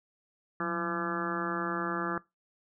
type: harmonic tone with a mistuned harmonic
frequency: 170 Hz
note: F3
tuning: 46 cents flat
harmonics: 1 / 2 / 3 / 4 / 5 / 6 / 7 / 8 / 9 / 10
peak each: -37 / -36 / -43 / -44 / -43 / -44 / -35 / -37 / -42 / -39 dBFS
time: 0.6-2.18 s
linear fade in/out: 2 ms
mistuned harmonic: 1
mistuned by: +110 cents
effects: noise-tail reverb RT60 0.2 s tail -21 dB re dry